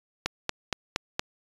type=click train; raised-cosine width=0.2 ms; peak=-8 dBFS; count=5; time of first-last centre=0.26-1.195 s; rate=4.28 Hz; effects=resampled to 24000 Hz